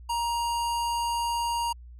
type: tone with notch filter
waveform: square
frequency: 941 Hz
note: A#5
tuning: 16 cents sharp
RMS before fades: -28 dBFS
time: 0.09-1.73 s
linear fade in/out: 10 ms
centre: 1900 Hz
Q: 1.4
effects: added 60 Hz sine -43 dBFS peak until 1.99 s + low-pass 12000 Hz 12 dB/octave